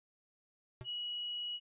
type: tone with exponential decay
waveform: square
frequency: 125.5 Hz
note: B2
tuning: 28 cents sharp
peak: -39 dBFS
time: 0.81-0.89 s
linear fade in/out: 0 ms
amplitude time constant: 16 ms
type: tone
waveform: sine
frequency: 2916 Hz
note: F#7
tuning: 26 cents flat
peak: -37 dBFS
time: 0.84-1.6 s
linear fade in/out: 50 ms
effects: resampled to 8000 Hz